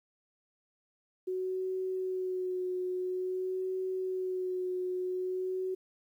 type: tone with vibrato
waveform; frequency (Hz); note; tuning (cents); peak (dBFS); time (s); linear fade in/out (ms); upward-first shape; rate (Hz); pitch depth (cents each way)
sine; 370; F#4; 0; -31; 1.27-5.75; 10; sine; 0.49; 21
effects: 11-bit